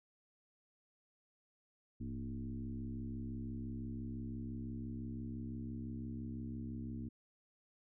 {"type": "tone with frequency modulation", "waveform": "sine", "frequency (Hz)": 164.81, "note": "E3", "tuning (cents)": 0, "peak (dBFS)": -40, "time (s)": [2, 7.09], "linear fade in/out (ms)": 10, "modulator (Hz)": 65.9, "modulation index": 1.9, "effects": []}